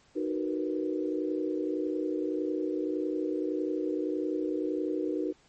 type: chord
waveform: sine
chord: B major seventh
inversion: first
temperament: just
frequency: 308.7 / 370.4 / 463 / 493.9 Hz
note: D#4 / F#4 / A#4 / B4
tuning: -14 / +2 / -12 / 0 cents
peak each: -31 / -33 / -37 / -37 dBFS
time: 0.15-5.33 s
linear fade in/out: 20 ms
effects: pink hiss -63 dBFS RMS until 5.48 s + MP3 32 kbps